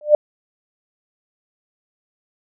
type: tone with exponential growth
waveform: sine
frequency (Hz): 598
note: D5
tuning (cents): +31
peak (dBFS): -3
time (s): 0.01-0.15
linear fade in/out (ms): 2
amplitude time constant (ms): 29
effects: none